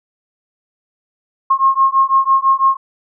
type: beating tone pair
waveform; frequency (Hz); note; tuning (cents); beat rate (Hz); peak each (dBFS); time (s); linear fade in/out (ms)
sine; 1073 / 1079; C6 / C#6; +43 / -47; 6; -13; 1.5-2.77; 10
effects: none